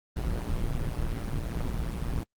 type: noise with amplitude modulation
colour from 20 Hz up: brown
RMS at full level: -26 dBFS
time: 0.16-2.24 s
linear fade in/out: 10 ms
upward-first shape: sine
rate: 117 Hz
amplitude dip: 75%
effects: Opus 24 kbps